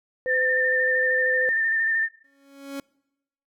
sine tone, 509 Hz, C5, 48 cents flat, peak -25 dBFS, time 0.26-1.49 s, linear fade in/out 0 ms
sine tone with vibrato, 1800 Hz, A6, 39 cents sharp, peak -20 dBFS, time 0.26-2.09 s, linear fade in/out 50 ms, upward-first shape square, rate 13 Hz, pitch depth 20 cents each way
30% pulse tone with exponential growth, 277.2 Hz, C#4, in tune, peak -26 dBFS, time 2.24-2.8 s, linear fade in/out 2 ms, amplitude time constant 120 ms
effects noise-tail reverb RT60 0.9 s tail -26 dB re dry

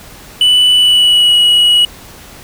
triangle tone with pitch glide, 2977 to 2916 Hz, F#7 to F#7, +10 to -26 cents, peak -4 dBFS, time 0.41-1.85 s, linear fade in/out 2 ms, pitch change -36 cents, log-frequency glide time 0.74-1.36 s, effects pink hiss -35 dBFS RMS until 2.43 s

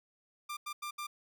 sawtooth tone bursts at uneven times, 1190 Hz, D6, 22 cents sharp, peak -34 dBFS, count 4, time 0.49-0.57 / 0.66-0.73 / 0.82-0.91 / 0.98-1.07 s, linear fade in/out 10 ms, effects none

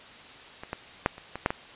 clicks, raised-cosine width 0.5 ms, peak -23 / -16 / -6 / -27 / -19 / -7 / -13 dBFS, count 7, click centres 0.635 / 0.731 / 1.061 / 1.181 / 1.356 / 1.461 / 1.505 s, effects white hiss -47 dBFS RMS until 1.75 s + resampled to 8000 Hz

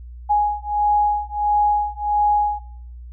sine beating tone pair, 830.6 / 832.1 Hz, G#5 / G#5, 0 / +3 cents, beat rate 1.5 Hz, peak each -19 dBFS, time 0.29-2.6 s, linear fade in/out 20 ms, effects noise-tail reverb RT60 0.6 s tail -21 dB re dry + added 60 Hz sine -34 dBFS peak until 3.12 s

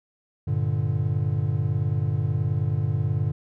triangle chord, G minor, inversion none, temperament equal, 98 / 116.54 / 146.83 Hz, G2 / Bb2 / D3, 0 / 0 / 0 cents, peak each -24 dBFS, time 0.47-3.32 s, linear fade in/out 10 ms, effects none

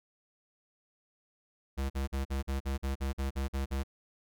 square tone bursts, 67.7 Hz, C#2, 40 cents flat, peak -31 dBFS, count 12, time 1.77-3.836 s, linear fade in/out 20 ms, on 130 ms, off 46 ms, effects none

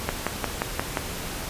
click train, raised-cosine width 0.5 ms, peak -8 dBFS, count 6, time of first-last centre 0.09-0.972 s, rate 5.67 Hz, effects pink hiss -33 dBFS RMS until 1.49 s + resampled to 32000 Hz

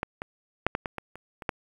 clicks, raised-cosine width 0.5 ms, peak -13 / -18 / -6 / -11 / -15 / -18 / -27 / -24 / -11 dBFS, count 9, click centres 0.031 / 0.219 / 0.666 / 0.751 / 0.858 / 0.983 / 1.156 / 1.422 / 1.492 s, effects 8-bit

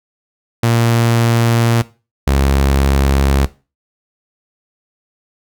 sawtooth tone pair in turn, 116.54 / 68.52 Hz, A#2 / C#2, 0 / -19 cents, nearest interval major sixth, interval 919 cents, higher first, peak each -7 dBFS, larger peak neither, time 0.63-1.82 / 2.27-3.46 s, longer neither, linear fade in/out 5 ms, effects noise-tail reverb RT60 0.3 s tail -17 dB re dry

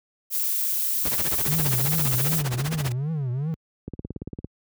violet noise, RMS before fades -25 dBFS, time 0.3-2.43 s, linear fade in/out 50 ms
pink noise with tremolo, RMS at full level -28 dBFS, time 1.05-2.92 s, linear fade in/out 0 ms, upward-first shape sine, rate 15 Hz, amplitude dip 95%
triangle tone with vibrato, 140.6 Hz, C#3, 25 cents sharp, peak -22 dBFS, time 1.48-3.54 s, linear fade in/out 0 ms, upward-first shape triangle, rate 2.6 Hz, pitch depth 290 cents each way
click train, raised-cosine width 3 ms, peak -19 dBFS, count 11, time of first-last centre 3.88-4.445 s, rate 17.7 Hz
effects high-pass 60 Hz 12 dB/octave

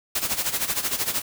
white noise with tremolo, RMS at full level -23 dBFS, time 0.15-1.22 s, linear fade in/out 5 ms, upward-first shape sine, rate 13 Hz, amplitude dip 75%, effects none

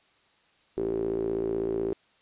sawtooth tone with band-pass filter, 56 Hz, A1, 31 cents sharp, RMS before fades -29 dBFS, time 0.77-1.93 s, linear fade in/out 0 ms, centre 380 Hz, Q 9.9, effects white hiss -64 dBFS RMS until 2.21 s + resampled to 8000 Hz

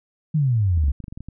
sine exponential sweep, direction down, 161.6 to 65.41 Hz, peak -16 dBFS, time 0.34-0.92 s, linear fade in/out 10 ms
clicks, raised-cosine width 5 ms, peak -23 dBFS, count 10, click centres 0.776 / 0.839 / 0.883 / 1.003 / 1.041 / 1.082 / 1.125 / 1.175 / 1.206 / 1.286 s
effects none

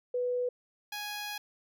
sine / 10% pulse tone pair in turn, 493.9 / 830.6 Hz, B4 / G#5, 0 / 0 cents, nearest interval major sixth, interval 900 cents, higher second, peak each -28 dBFS, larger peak neither, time 0.14-0.49 / 0.92-1.38 s, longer second, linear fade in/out 5 ms, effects none

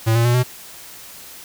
square tone with pitch steps, 112.6 / 116.64 / 120.82 / 125.15 Hz, A2 / A#2 / B2 / B2, +40 / +1 / -38 / +23 cents, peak -14 dBFS, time 0.06-0.436 s, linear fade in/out 20 ms, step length 94 ms, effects white hiss -39 dBFS RMS until 1.44 s

